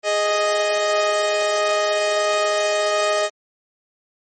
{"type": "tone pair together", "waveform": "sawtooth", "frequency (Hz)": [415.3, 622.2], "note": ["G#4", "D#5"], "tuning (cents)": [0, 0], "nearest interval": "perfect fifth", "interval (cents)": 700, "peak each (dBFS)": [-21, -14], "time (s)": [0.03, 3.3], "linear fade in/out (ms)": 50, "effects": ["MP3 32 kbps"]}